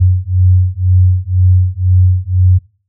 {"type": "beating tone pair", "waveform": "sine", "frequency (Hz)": [90.7, 92.7], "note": ["F#2", "F#2"], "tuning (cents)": [-34, 4], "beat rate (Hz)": 2, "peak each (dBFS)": -10, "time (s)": [0, 2.59], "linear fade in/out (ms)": 20, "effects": ["noise-tail reverb RT60 0.4 s tail -22 dB re dry"]}